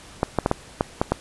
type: clicks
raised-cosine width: 1 ms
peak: -4 dBFS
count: 7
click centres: 0.231 / 0.387 / 0.461 / 0.514 / 0.809 / 1.015 / 1.12 s
effects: pink hiss -45 dBFS RMS until 1.2 s + resampled to 24000 Hz